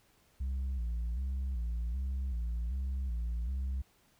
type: tone with vibrato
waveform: sine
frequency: 61.74 Hz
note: B1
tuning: in tune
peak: -29 dBFS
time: 0.4-3.82 s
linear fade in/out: 10 ms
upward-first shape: square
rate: 1.3 Hz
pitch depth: 110 cents each way
effects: tanh soft clip ceiling -31 dBFS + pink hiss -68 dBFS RMS until 4.19 s